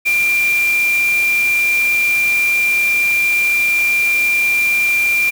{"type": "tone in noise", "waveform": "sine", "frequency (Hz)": 2382, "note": "D7", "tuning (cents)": 24, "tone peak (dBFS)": -12, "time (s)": [0.05, 5.31], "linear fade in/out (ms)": 20, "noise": "white", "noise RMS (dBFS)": -27, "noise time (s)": [0.05, 5.31], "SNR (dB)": 12, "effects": []}